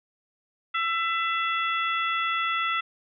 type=harmonic tone with a mistuned harmonic; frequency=668 Hz; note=E5; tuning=23 cents sharp; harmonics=2 / 3 / 4 / 5; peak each=-26 / -30 / -32 / -34 dBFS; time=0.74-2.81 s; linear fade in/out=10 ms; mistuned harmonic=5; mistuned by=+24 cents; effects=none